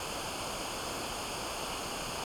pink noise with comb filter, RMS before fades -37 dBFS, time 0-2.24 s, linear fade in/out 2 ms, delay 0.52 ms, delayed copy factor -0.65, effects low-pass 10000 Hz 12 dB/octave

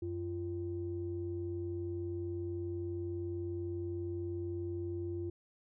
sine tone pair together, 92.3 / 344.1 Hz, F#2 / F4, -4 / -26 cents, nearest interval octave + major seventh, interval 2278 cents, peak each -39 / -37 dBFS, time 0.02-5.3 s, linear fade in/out 5 ms, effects tanh soft clip ceiling -28 dBFS

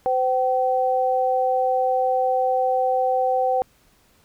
sine tone pair together, 512.5 / 767 Hz, C5 / G5, -36 / -38 cents, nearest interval perfect fifth, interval 698 cents, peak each -21 / -20 dBFS, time 0.06-3.62 s, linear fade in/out 0 ms, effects pink hiss -59 dBFS RMS until 4.24 s

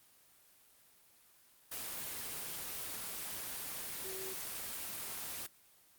sine tone in noise, 380 Hz, F#4, 46 cents sharp, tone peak -45 dBFS, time 4.04-4.34 s, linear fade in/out 10 ms, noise white, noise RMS -42 dBFS, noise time 1.71-5.47 s, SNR -6 dB, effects white hiss -65 dBFS RMS until 5.98 s + Opus 24 kbps

